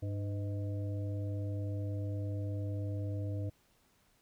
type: harmonic tone with a mistuned harmonic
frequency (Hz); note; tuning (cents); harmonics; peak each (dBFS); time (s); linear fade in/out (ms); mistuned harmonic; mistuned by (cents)
100.5; G2; +44; 1 / 3 / 5 / 6; -34 / -44 / -48 / -50; 0.02-3.5; 10; 6; +67
effects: pink hiss -70 dBFS RMS until 4.21 s